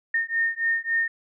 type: beating tone pair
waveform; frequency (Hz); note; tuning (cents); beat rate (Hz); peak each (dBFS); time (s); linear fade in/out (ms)
sine; 1828 / 1831.6; A#6 / A#6; -34 / -31; 3.6; -25; 0.14-1.08; 5
effects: none